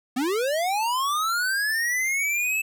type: linear sweep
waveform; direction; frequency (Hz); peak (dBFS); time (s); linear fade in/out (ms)
square; up; 237.4 to 2637; -23; 0.16-2.62; 10
effects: none